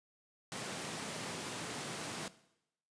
pink high-pass noise, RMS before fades -42 dBFS, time 0.52-2.28 s, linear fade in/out 0 ms, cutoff 130 Hz, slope 24 dB/octave, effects noise-tail reverb RT60 0.8 s tail -17 dB re dry + resampled to 22050 Hz

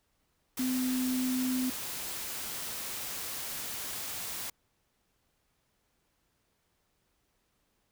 sine tone in noise, 255.4 Hz, C4, 42 cents flat, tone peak -28 dBFS, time 0.59-1.7 s, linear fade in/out 5 ms, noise white, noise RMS -38 dBFS, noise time 0.57-4.5 s, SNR +7 dB, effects pink hiss -75 dBFS RMS until 7.91 s

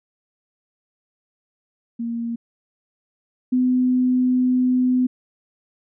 sine tone pair in turn, 233.1 / 252.6 Hz, A#3 / B3, 0 / +39 cents, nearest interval minor second, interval 139 cents, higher second, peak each -23 / -15 dBFS, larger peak second, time 1.99-2.36 / 3.52-5.07 s, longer second, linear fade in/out 10 ms, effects none

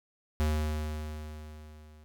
square tone with level ramp, 76.5 Hz, D#2, 29 cents flat, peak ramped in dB -25 to -53 dBFS, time 0.4-2.04 s, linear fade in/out 0 ms, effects none

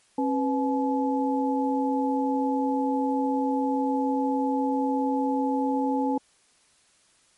sine tone cluster, 269.8 / 496.6 / 854 Hz, C#4 / B4 / G#5, -47 / +9 / +48 cents, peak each -24 / -30 / -28 dBFS, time 0.18-6.18 s, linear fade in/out 5 ms, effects white hiss -62 dBFS RMS until 7.37 s + MP3 48 kbps

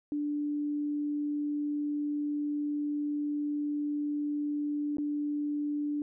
sine tone with dropouts, 293.7 Hz, D4, in tune, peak -29 dBFS, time 0.12-6.02 s, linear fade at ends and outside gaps 1 ms, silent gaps 4.97-4.983 s, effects none

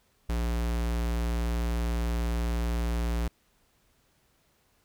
square tone, 58.27 Hz, A#1, in tune, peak -27 dBFS, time 0.29-3.28 s, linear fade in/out 5 ms, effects pink hiss -68 dBFS RMS until 4.84 s

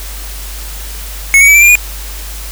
square tone with pitch steps, 2197 / 2244 / 2293 / 2342 / 2393 / 2445 Hz, C#7 / C#7 / D7 / D7 / D7 / D#7, -16 / +21 / -42 / -5 / +32 / -31 cents, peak -3 dBFS, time 1.34-1.754 s, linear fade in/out 0 ms, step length 69 ms, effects added 50 Hz sine -23 dBFS peak until 2.51 s + white hiss -28 dBFS RMS until 2.51 s

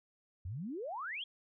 sine exponential sweep, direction up, 79.7 to 3400 Hz, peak -38 dBFS, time 0.45-1.24 s, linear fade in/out 5 ms, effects none

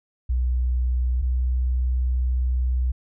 sine tone pair in turn, 62 / 62.68 Hz, B1 / B1, +7 / +26 cents, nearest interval unison, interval 19 cents, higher second, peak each -19 dBFS, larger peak neither, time 0.29-1.22 / 1.22-2.92 s, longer second, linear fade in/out 10 ms, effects none

